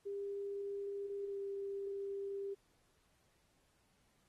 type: tone with pitch glide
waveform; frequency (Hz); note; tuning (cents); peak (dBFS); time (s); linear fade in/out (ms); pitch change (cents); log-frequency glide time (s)
sine; 400.4 to 396.5; G4 to G4; +37 to +20; -39; 0.05-2.55; 20; -17; 1.25-1.37
effects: pink hiss -75 dBFS RMS until 4.28 s + AAC 32 kbps